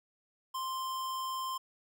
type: tone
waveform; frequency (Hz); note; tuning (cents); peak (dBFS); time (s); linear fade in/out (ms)
square; 1046.5; C6; 0; -35; 0.54-1.58; 10
effects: none